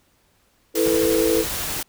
sine chord, E suspended fourth, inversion none, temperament equal, 329.6 / 440 / 493.9 Hz, E4 / A4 / B4, 0 / 0 / 0 cents, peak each -21 / -20 / -22 dBFS, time 0.74-1.45 s, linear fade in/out 50 ms
white noise, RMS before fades -28 dBFS, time 0.75-1.83 s, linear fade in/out 5 ms
pink noise with tremolo, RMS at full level -31 dBFS, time 0.85-1.81 s, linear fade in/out 5 ms, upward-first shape sine, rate 12 Hz, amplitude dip 45%
effects pink hiss -62 dBFS RMS until 1.88 s

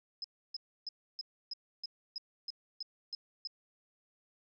sine tone bursts, 5100 Hz, D#8, 42 cents sharp, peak -37 dBFS, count 11, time 0.22-3.473 s, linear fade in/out 2 ms, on 23 ms, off 300 ms, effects none

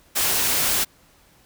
white noise, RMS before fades -21 dBFS, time 0.15-0.85 s, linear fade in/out 20 ms, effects pink hiss -56 dBFS RMS until 1.45 s

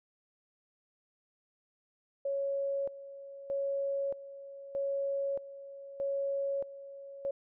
sine tone with tremolo, 554.4 Hz, C#5, in tune, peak -30 dBFS, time 2.25-7.31 s, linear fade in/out 5 ms, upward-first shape square, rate 0.8 Hz, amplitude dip 80%, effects none

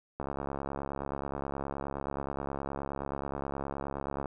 click train, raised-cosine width 1 ms, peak -21 dBFS, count 283, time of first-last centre 0.2-4.258 s, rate 69.5 Hz, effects none

